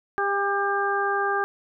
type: harmonic tone with a mistuned harmonic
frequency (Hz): 398.5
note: G4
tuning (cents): +28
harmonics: 1 / 2 / 3 / 4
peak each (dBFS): -27 / -27 / -27 / -27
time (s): 0.18-1.44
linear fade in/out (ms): 0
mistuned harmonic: 2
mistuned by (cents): +17
effects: none